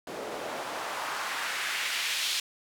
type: noise with band-pass filter sweep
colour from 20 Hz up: white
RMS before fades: -33 dBFS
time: 0.07-2.4 s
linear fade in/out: 2 ms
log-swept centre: 410 to 3500 Hz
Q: 1.3
effects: none